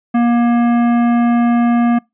sine tone with hard clipping, 237.3 Hz, A#3, 31 cents sharp, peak -12 dBFS, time 0.14-1.99 s, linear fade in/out 10 ms, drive 14 dB, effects noise-tail reverb RT60 0.2 s tail -26 dB re dry + resampled to 8000 Hz

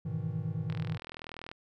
triangle chord, E major seventh, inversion first, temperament equal, 103.83 / 123.47 / 155.56 / 164.81 Hz, G#2 / B2 / D#3 / E3, 0 / 0 / 0 / 0 cents, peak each -36 / -37 / -34 / -36 dBFS, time 0.05-0.98 s, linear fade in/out 10 ms
click train, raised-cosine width 0.3 ms, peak -26 dBFS, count 34, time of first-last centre 0.7-1.515 s, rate 40.5 Hz
effects none

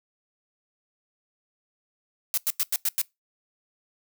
blue noise bursts, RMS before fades -24 dBFS, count 6, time 2.34-3.015 s, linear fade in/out 0 ms, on 35 ms, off 93 ms, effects noise-tail reverb RT60 0.2 s tail -24 dB re dry

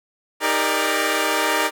10% pulse chord, Eb major seventh, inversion none, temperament equal with one note detuned, 311.1 / 398.2 / 466.2 / 587.3 Hz, Eb4 / G4 / Bb4 / D5, 0 / +27 / 0 / 0 cents, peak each -16 dBFS, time 0.4-1.71 s, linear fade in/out 50 ms, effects none

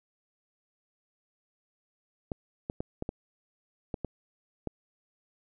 clicks, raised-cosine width 2 ms, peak -19 dBFS, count 8, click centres 2.318 / 2.699 / 2.805 / 3.024 / 3.091 / 3.942 / 4.047 / 4.673 s, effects none

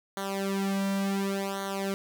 sawtooth tone with flanger, 196 Hz, G3, in tune, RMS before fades -30 dBFS, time 0.17-1.94 s, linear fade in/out 0 ms, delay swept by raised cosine 0.39 to 2.39 ms, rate 0.69 Hz, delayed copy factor -0.95, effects none

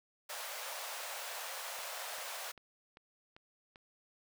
pink high-pass noise, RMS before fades -43 dBFS, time 0.29-2.52 s, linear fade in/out 10 ms, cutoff 530 Hz, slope 48 dB/octave
click train, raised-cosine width 0.3 ms, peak -38 dBFS, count 6, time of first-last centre 1.79-3.759 s, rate 2.54 Hz
effects none

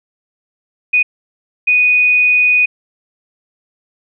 sine tone bursts at uneven times, 2480 Hz, D#7, 6 cents flat, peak -8 dBFS, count 2, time 0.93-1.03 / 1.67-2.66 s, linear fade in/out 10 ms, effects none

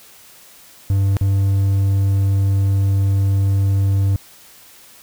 triangle tone with dropouts, 98 Hz, G2, in tune, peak -11 dBFS, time 0.9-4.16 s, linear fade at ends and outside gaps 0 ms, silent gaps 1.168-1.211 s, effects white hiss -45 dBFS RMS until 5.02 s

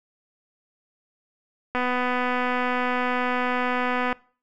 click train, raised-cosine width 0.5 ms, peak -11 dBFS, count 593, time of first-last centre 1.75-4.128 s, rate 249 Hz, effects noise-tail reverb RT60 0.4 s tail -22 dB re dry

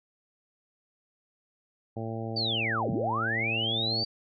harmonic tone, 112.8 Hz, A2, 44 cents sharp, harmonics 1 / 2 / 3 / 4 / 5 / 6 / 7, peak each -35 / -38 / -40 / -41 / -42 / -43 / -43 dBFS, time 1.96-4.04 s, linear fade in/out 10 ms
sine linear two-way sweep, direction down then up, 4699 to 95.7 to 4699 Hz, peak -27 dBFS, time 2.36-4.05 s, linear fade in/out 10 ms, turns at 2.91 s
effects none

